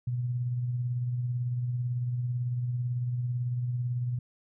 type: tone with tremolo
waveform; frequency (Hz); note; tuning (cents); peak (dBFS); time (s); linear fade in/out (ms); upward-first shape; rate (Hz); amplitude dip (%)
sine; 122.8; B2; -9; -26; 0.07-4.19; 5; sine; 18; 35
effects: none